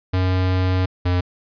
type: tone pair in turn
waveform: square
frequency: 92.5 / 89.56 Hz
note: F#2 / F2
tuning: 0 / +44 cents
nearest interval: minor second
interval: 56 cents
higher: first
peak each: -17 dBFS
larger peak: neither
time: 0.13-0.86 / 1.05-1.21 s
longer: first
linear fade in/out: 10 ms
effects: resampled to 11025 Hz